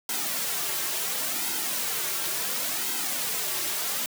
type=noise with flanger; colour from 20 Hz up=white; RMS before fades=-29 dBFS; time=0.09-4.06 s; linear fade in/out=2 ms; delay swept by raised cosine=1.7 to 4.1 ms; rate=0.71 Hz; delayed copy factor=-0.65; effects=high-pass 200 Hz 12 dB/octave